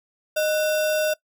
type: tone with sample-and-hold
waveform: sine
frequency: 617 Hz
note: D#5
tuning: 15 cents flat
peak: -19 dBFS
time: 0.36-1.14 s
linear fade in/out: 10 ms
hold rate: 2100 Hz
effects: noise-tail reverb RT60 0.1 s tail -20 dB re dry